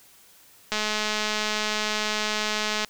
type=click train; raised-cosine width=0.2 ms; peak=-9 dBFS; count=454; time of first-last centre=0.72-2.847 s; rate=213 Hz; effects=white hiss -54 dBFS RMS until 2.89 s